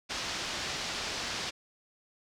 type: low-pass noise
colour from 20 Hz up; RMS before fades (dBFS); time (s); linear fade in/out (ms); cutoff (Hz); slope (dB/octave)
white; -36; 0.09-1.51; 20; 5700; 24
effects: none